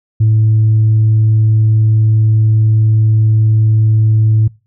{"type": "tone", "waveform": "sine", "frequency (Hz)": 109.4, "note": "A2", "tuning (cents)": -9, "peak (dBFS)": -5, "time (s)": [0.2, 4.48], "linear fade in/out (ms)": 10, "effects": ["noise-tail reverb RT60 0.3 s tail -24 dB re dry", "tanh soft clip ceiling -4 dBFS"]}